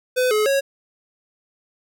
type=tone with pitch steps; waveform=square; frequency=505 / 426.3 / 550 Hz; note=B4 / G#4 / C#5; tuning=+39 / +45 / -14 cents; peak=-17 dBFS; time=0.16-0.61 s; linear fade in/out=20 ms; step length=150 ms; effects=none